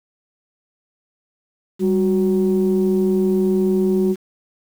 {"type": "tone pair together", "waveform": "sine", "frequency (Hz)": [196.2, 369.9], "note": ["G3", "F#4"], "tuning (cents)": [2, 0], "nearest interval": "major seventh", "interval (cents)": 1098, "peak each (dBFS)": -16, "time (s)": [1.79, 4.16], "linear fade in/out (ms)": 50, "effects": ["tanh soft clip ceiling -9 dBFS", "7-bit"]}